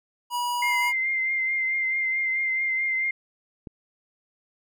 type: tone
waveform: square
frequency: 969 Hz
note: B5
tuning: 33 cents flat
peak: -25 dBFS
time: 0.3-0.93 s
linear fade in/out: 50 ms
type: tone with vibrato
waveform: sine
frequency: 2093 Hz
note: C7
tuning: in tune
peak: -22 dBFS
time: 0.62-3.11 s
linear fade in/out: 5 ms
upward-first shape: triangle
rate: 4.6 Hz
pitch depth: 29 cents each way
type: click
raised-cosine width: 3 ms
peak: -24 dBFS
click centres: 3.672 s
effects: MP3 96 kbps